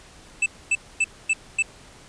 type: tone bursts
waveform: square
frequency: 2637 Hz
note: E7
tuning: in tune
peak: -18 dBFS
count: 5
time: 0.42-1.625 s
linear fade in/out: 5 ms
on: 41 ms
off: 250 ms
effects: pink hiss -48 dBFS RMS until 2.08 s + resampled to 22050 Hz